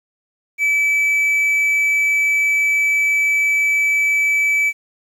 triangle tone, 2303 Hz, D7, 34 cents flat, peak -12 dBFS, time 0.58-4.73 s, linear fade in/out 50 ms, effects 8-bit

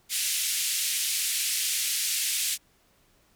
white band-pass noise, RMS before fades -28 dBFS, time 0.09-2.58 s, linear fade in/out 50 ms, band 2200 to 12000 Hz, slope 24 dB/octave, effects pink hiss -64 dBFS RMS until 3.35 s

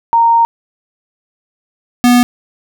sine / square tone pair in turn, 926 / 244.6 Hz, A#5 / B3, -12 / -16 cents, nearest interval octave + major seventh, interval 2304 cents, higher first, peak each -6 dBFS, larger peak neither, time 0.13-0.45 / 2.04-2.23 s, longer first, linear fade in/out 0 ms, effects none

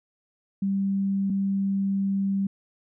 sine tone pair in turn, 196 / 196 Hz, G3 / G3, 0 / 0 cents, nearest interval unison, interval 0 cents, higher neither, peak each -22 dBFS, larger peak neither, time 0.62-1.3 / 1.3-2.47 s, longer second, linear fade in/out 5 ms, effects none

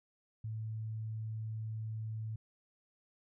sine tone, 110 Hz, A2, in tune, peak -37 dBFS, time 0.44-2.36 s, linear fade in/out 5 ms, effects none

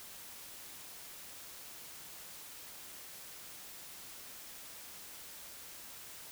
silence, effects white hiss -50 dBFS RMS until 6.31 s

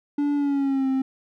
triangle tone with pitch glide, 288.9 to 264.9 Hz, D4 to C4, -28 to +22 cents, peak -18 dBFS, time 0.18-1.02 s, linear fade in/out 5 ms, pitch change -150 cents, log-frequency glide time 0.35-0.88 s, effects none

